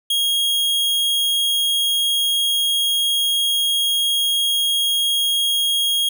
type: tone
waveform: 45% pulse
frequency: 3273 Hz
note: G#7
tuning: 26 cents flat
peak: -16 dBFS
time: 0.1-6.09 s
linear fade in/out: 5 ms
effects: none